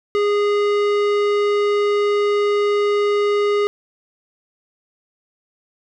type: tone with tanh clipping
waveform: sine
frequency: 411.6 Hz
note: G#4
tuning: 16 cents flat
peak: -17 dBFS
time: 0.15-3.67 s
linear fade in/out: 0 ms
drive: 17 dB
effects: none